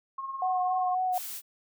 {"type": "tone with tremolo", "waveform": "sine", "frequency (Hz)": 1077, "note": "C6", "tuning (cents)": 50, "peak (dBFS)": -31, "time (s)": [0.18, 0.95], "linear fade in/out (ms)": 5, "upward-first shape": "sine", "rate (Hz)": 19, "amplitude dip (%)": 55}
{"type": "tone with vibrato", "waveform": "sine", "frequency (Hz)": 737, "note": "F#5", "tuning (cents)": -7, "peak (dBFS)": -25, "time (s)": [0.42, 1.18], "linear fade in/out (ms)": 2, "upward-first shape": "sine", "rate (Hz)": 3.7, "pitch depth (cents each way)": 17}
{"type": "noise", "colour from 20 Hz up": "blue", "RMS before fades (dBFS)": -38, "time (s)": [1.12, 1.42], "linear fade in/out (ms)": 50}
{"effects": []}